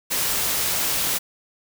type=noise; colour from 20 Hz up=white; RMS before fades=-23 dBFS; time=0.1-1.19 s; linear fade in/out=20 ms; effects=none